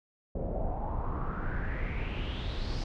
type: noise with low-pass filter sweep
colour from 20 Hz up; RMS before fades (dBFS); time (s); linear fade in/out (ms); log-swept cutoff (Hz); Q
brown; -33; 0.35-2.84; 5; 540 to 5100; 5
effects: none